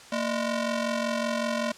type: ring-modulated tone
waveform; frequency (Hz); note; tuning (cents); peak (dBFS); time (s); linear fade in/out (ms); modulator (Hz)
sawtooth; 415.3; G#4; 0; -19; 0.12-1.72; 5; 185
effects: white hiss -48 dBFS RMS until 1.77 s + low-pass 7000 Hz 12 dB/octave